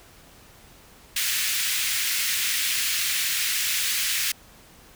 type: high-pass noise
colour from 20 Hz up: pink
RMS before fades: -25 dBFS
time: 1.16-4.32 s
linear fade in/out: 5 ms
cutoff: 1900 Hz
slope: 24 dB/octave
effects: pink hiss -51 dBFS RMS until 4.95 s